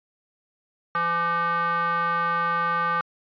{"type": "tone with band-pass filter", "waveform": "square", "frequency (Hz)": 169.9, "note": "F3", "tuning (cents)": -47, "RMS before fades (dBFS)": -24, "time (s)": [0.95, 3.01], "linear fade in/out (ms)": 0, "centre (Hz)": 1300, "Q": 8, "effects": ["resampled to 11025 Hz"]}